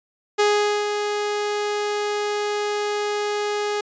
sawtooth tone with ADSR envelope, 415.3 Hz, G#4, in tune, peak -11 dBFS, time 0.38-3.81 s, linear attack 18 ms, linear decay 450 ms, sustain -7 dB, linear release 6 ms, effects resampled to 16000 Hz

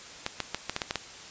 clicks, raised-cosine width 0.2 ms, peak -11 dBFS, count 8, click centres 0.264 / 0.403 / 0.546 / 0.696 / 0.764 / 0.818 / 0.909 / 0.957 s, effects white hiss -45 dBFS RMS until 1.3 s + resampled to 16000 Hz

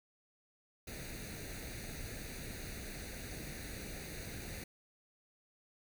pink noise with comb filter, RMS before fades -45 dBFS, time 0.87-4.64 s, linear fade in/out 5 ms, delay 0.47 ms, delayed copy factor +0.75, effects none

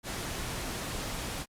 pink noise, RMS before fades -36 dBFS, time 0.03-1.46 s, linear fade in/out 50 ms, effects low-pass 12000 Hz 12 dB/octave + Opus 48 kbps

